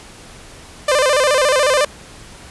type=tone with vibrato; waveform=sawtooth; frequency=554.4 Hz; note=C#5; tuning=in tune; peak=-8 dBFS; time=0.88-1.85 s; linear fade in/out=5 ms; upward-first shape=square; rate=14 Hz; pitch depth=120 cents each way; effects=pink hiss -39 dBFS RMS until 2.5 s + resampled to 24000 Hz